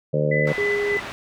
harmonic tone, 75 Hz, D2, 37 cents sharp, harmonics 2 / 3 / 4 / 5 / 6 / 7 / 8, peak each -22 / -31 / -34 / -33 / -26 / -23 / -28 dBFS, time 0.13-0.53 s, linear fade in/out 10 ms
sine tone with tremolo, 2003 Hz, B6, 24 cents sharp, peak -22 dBFS, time 0.31-1 s, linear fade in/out 10 ms, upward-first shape square, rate 3.4 Hz, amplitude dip 45%
white low-pass noise, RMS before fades -34 dBFS, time 0.47-1.12 s, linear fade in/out 0 ms, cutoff 2100 Hz, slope 12 dB/octave
sine tone, 410 Hz, G#4, 22 cents flat, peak -21 dBFS, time 0.58-0.97 s, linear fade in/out 0 ms
effects none

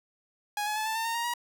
sawtooth tone with pitch steps, 830 / 847 / 864.2 / 881.9 / 899.9 / 918.3 / 937 / 956.2 Hz, G#5 / G#5 / A5 / A5 / A5 / A#5 / A#5 / A#5, -1 / +34 / -31 / +4 / +39 / -26 / +9 / +44 cents, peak -25 dBFS, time 0.57-1.338 s, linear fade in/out 2 ms, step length 96 ms, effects 11-bit

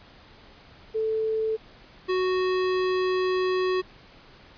sine / square tone pair in turn, 440 / 370 Hz, A4 / F#4, 0 / 0 cents, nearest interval minor third, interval 300 cents, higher first, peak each -23 dBFS, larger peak neither, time 0.94-1.57 / 2.08-3.82 s, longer second, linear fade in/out 20 ms, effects pink hiss -51 dBFS RMS until 4.57 s + resampled to 11025 Hz

